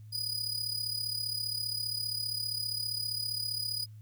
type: tone with amplitude modulation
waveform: 40% pulse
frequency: 4936 Hz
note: D#8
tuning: 15 cents flat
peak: -28 dBFS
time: 0.12-3.86 s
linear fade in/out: 20 ms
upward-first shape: sine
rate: 35.1 Hz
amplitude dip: 70%
effects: added 107 Hz sine -46 dBFS peak until 4.01 s + white hiss -72 dBFS RMS until 4.01 s